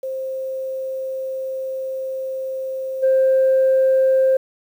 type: tone with level steps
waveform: sine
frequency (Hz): 527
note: C5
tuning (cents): +12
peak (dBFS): -23 / -11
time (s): 0.03-4.37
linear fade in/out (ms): 5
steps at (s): 3.02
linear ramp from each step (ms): 20
effects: tanh soft clip ceiling -9 dBFS + 8-bit